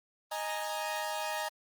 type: chord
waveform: sawtooth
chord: D# suspended fourth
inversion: none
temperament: equal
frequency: 622.3 / 830.6 / 932.3 Hz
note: D#5 / G#5 / A#5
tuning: 0 / 0 / 0 cents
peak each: -34 dBFS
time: 0.31-1.49 s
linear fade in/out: 10 ms
effects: Opus 24 kbps